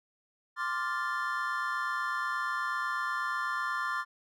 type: chord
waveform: triangle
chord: D minor seventh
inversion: third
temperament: equal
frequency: 1046.5 / 1174.7 / 1396.9 / 1760 Hz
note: C6 / D6 / F6 / A6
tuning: 0 / 0 / 0 / 0 cents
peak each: -34 dBFS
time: 0.56-4.05 s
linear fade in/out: 50 ms
effects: none